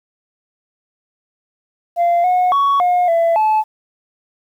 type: tone with pitch steps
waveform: sine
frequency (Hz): 691 / 727 / 1118 / 716 / 670 / 865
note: F5 / F#5 / C#6 / F5 / E5 / A5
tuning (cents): -19 / -31 / +14 / +43 / +28 / -30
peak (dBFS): -9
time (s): 1.96-3.64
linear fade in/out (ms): 50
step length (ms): 280
effects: tanh soft clip ceiling -10 dBFS + 8-bit